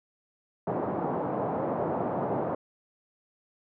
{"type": "band-pass noise", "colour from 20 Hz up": "white", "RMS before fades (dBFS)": -30, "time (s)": [0.67, 2.55], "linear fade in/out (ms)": 5, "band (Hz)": [120, 840], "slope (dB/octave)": 24, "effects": []}